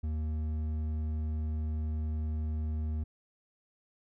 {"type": "tone with hard clipping", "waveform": "triangle", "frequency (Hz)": 77.6, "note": "D#2", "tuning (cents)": -4, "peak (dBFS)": -32, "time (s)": [0.03, 3.04], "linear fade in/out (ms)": 10, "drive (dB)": 10, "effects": []}